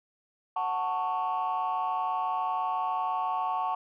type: chord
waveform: sine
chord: F# minor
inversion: none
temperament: just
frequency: 740 / 888 / 1110 Hz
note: F#5 / A5 / C#6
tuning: 0 / +16 / +2 cents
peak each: -30 dBFS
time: 0.56-3.75 s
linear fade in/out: 5 ms
effects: tanh soft clip ceiling -22 dBFS